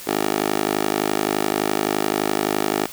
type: tone with high-pass filter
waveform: 10% pulse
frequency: 51.7 Hz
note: G#1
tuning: 7 cents flat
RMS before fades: -22 dBFS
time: 0.07-2.86 s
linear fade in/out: 5 ms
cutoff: 410 Hz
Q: 1.9
effects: white hiss -37 dBFS RMS until 2.92 s